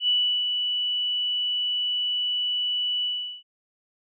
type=tone with ADSR envelope; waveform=sine; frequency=2960 Hz; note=F#7; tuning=in tune; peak=-18 dBFS; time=0-3.43 s; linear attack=81 ms; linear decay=360 ms; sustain=-5 dB; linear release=390 ms; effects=none